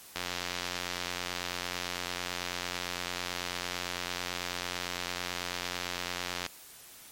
click train, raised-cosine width 0.2 ms, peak -15 dBFS, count 562, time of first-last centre 0.16-6.463 s, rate 89 Hz, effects white hiss -51 dBFS RMS until 7.11 s + MP3 64 kbps

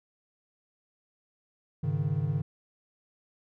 triangle chord, Ab suspended fourth, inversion none, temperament equal with one note detuned, 102.63 / 138.59 / 155.56 Hz, Ab2 / Db3 / Eb3, -20 / 0 / 0 cents, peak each -31 / -28 / -28 dBFS, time 1.83-2.42 s, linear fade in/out 10 ms, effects none

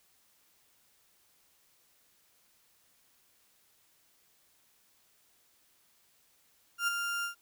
35% pulse tone with ADSR envelope, 1396.9 Hz, F6, in tune, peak -24 dBFS, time 6.78-7.35 s, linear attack 95 ms, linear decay 17 ms, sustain -6 dB, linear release 110 ms, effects white hiss -68 dBFS RMS until 7.41 s

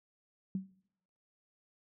sine tone with exponential decay, 190 Hz, F#3, 46 cents sharp, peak -29 dBFS, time 0.55-0.72 s, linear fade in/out 2 ms, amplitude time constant 35 ms, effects noise-tail reverb RT60 0.8 s tail -23 dB re dry

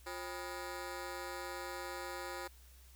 15% pulse ring-modulated tone, 445.9 Hz, A4, 23 cents sharp, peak -32 dBFS, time 0.06-2.48 s, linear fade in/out 10 ms, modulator 91.4 Hz, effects added 63 Hz sine -57 dBFS peak until 2.95 s + white hiss -64 dBFS RMS until 2.95 s

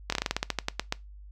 slowing click train, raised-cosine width 0.2 ms, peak -9 dBFS, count 14, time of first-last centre 0.1-0.924 s, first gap 24 ms, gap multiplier 1.15, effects noise-tail reverb RT60 0.2 s tail -21 dB re dry + added 50 Hz sine -44 dBFS peak until 1.31 s

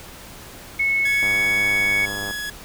sine tone with pitch glide, 2197 to 2224 Hz, C#7 to C#7, -16 to +5 cents, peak -17 dBFS, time 0.79-2.06 s, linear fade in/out 10 ms, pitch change +21 cents, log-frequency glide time 1.03-1.28 s
sawtooth tone, 1682 Hz, G#6, 22 cents sharp, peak -23 dBFS, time 1.05-2.5 s, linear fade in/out 5 ms
click train, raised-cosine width 1 ms, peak -19 dBFS, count 110, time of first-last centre 1.23-2.309 s, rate 101 Hz
effects pink hiss -40 dBFS RMS until 2.64 s

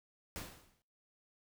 pink noise with exponential decay, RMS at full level -41 dBFS, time 0.36-0.82 s, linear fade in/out 0 ms, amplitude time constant 100 ms, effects noise-tail reverb RT60 0.5 s tail -24 dB re dry

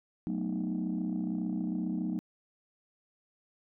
sine chord, B dominant seventh, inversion second, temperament equal with one note detuned, 185 / 220 / 246.9 / 309.7 Hz, F#3 / A3 / B3 / D#4, 0 / 0 / 0 / -8 cents, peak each -33 / -35 / -36 / -35 dBFS, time 0.27-2.19 s, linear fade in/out 0 ms, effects tanh soft clip ceiling -25 dBFS

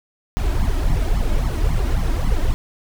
brown noise with flanger, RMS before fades -18 dBFS, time 0.37-2.54 s, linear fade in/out 0 ms, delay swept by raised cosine 0.92 to 3.22 ms, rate 3.7 Hz, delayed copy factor +1, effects none

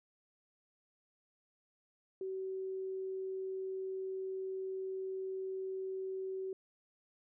sine tone, 380 Hz, F#4, 46 cents sharp, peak -37 dBFS, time 2.21-6.53 s, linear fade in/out 2 ms, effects none

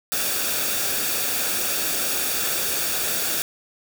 white noise with comb filter, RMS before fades -24 dBFS, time 0.12-3.42 s, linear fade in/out 0 ms, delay 0.98 ms, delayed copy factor -0.5, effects none

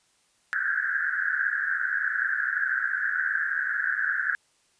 pink band-pass noise, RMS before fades -27 dBFS, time 0.53-4.35 s, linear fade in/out 0 ms, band 1500 to 1700 Hz, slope 96 dB/octave, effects white hiss -66 dBFS RMS until 4.79 s + resampled to 22050 Hz

